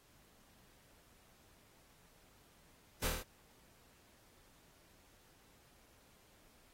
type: noise with echo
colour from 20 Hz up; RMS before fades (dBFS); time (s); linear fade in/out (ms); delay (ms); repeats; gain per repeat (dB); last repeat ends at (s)
pink; -37; 3.02-3.08; 10; 25; 6; -2; 3.23
effects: pink hiss -67 dBFS RMS until 6.73 s + AAC 48 kbps